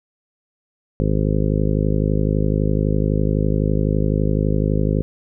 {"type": "harmonic tone", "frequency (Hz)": 51.91, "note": "G#1", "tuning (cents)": 0, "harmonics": [1, 2, 3, 4, 5, 6, 7, 8, 9, 10], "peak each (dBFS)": [-21, -23, -21, -25, -26, -30, -30, -28, -31, -30], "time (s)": [1, 5.02], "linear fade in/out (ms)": 0, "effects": []}